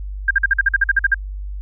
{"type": "tone bursts", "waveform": "sine", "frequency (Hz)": 1600, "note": "G6", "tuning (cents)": 35, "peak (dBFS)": -10, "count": 12, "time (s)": [0.28, 1.144], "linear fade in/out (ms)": 5, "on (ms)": 28, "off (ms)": 48, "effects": ["added 49 Hz sine -25 dBFS peak until 1.61 s"]}